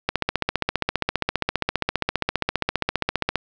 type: click train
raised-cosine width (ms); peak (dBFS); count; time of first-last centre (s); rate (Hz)
0.3; -4; 50; 0.09-3.357; 15
effects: none